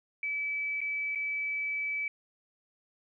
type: tone with dropouts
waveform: sine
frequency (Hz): 2300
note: D7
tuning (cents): -37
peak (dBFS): -30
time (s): 0.23-2.08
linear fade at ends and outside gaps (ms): 2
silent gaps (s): 0.806-0.814 / 1.15-1.156
effects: 12-bit

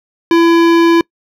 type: tone with hard clipping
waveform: sine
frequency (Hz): 335.6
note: E4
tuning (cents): +31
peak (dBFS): -8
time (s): 0.31-1.01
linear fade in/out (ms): 2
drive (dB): 18
effects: noise-tail reverb RT60 0.1 s tail -26 dB re dry

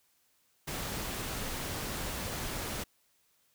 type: noise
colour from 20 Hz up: pink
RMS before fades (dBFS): -37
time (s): 0.67-2.84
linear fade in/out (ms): 10
effects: white hiss -71 dBFS RMS until 3.54 s

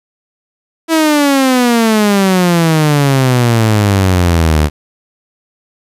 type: exponential sweep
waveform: sawtooth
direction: down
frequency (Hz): 329.6 to 73.42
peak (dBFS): -4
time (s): 0.88-4.7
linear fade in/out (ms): 50
effects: resampled to 32000 Hz + 7-bit

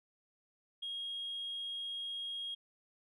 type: tone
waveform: sine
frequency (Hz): 3268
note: G#7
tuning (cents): -29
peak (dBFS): -37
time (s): 0.82-2.55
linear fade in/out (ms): 10
effects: tanh soft clip ceiling -34 dBFS

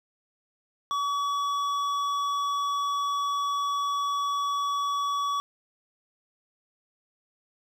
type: tone with hard clipping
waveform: sine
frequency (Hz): 1136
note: C#6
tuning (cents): +42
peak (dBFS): -27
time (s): 0.91-5.4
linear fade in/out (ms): 0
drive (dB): 9
effects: none

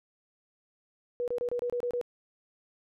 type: tone bursts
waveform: sine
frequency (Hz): 485.6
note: B4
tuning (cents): -29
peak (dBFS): -28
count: 8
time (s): 1.2-2.013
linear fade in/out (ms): 0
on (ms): 78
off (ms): 27
effects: none

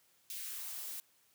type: noise with high-pass filter sweep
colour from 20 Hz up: blue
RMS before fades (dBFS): -43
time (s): 0.3-1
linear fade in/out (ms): 0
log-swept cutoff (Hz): 2900 to 250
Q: 1.4
effects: white hiss -70 dBFS RMS until 1.34 s + high-pass 60 Hz 12 dB/octave

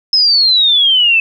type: exponential sweep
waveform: sine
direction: down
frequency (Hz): 5200 to 2608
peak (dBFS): -7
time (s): 0.13-1.2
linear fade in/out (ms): 2
effects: 8-bit

